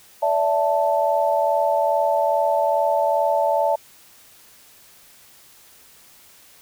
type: chord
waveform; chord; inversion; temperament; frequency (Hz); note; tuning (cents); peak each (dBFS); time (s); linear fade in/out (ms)
sine; D suspended second; none; equal with one note detuned; 576.9 / 659.3 / 880; D5 / E5 / A5; -31 / 0 / 0; -21; 0.22-3.76; 10
effects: white hiss -50 dBFS RMS until 6.61 s